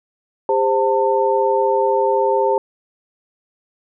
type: tone cluster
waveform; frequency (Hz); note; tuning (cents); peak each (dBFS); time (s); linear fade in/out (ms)
sine; 402.3 / 523 / 896; G4 / C5 / A5; +45 / -1 / +31; -18; 0.49-2.58; 2
effects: none